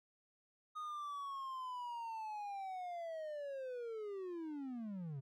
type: linear sweep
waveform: triangle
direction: down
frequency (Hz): 1244.5 to 128.8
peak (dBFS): -40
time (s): 0.75-5.21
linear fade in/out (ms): 20
effects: none